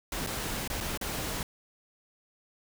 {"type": "noise with dropouts", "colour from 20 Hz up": "pink", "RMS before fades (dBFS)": -34, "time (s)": [0.12, 1.43], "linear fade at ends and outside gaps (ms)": 2, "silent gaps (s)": [[0.265, 0.271], [0.677, 0.7], [0.804, 0.808], [0.975, 1.012]], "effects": []}